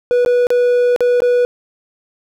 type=tone with dropouts; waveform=triangle; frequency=489.2 Hz; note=B4; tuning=16 cents flat; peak=-8 dBFS; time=0.11-1.45 s; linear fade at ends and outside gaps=0 ms; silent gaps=0.249-0.261 / 0.469-0.504 / 0.962-1.006 / 1.204-1.22 s; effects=none